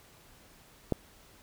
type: click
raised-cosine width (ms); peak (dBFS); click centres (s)
2; -13; 0.923
effects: pink hiss -58 dBFS RMS until 1.42 s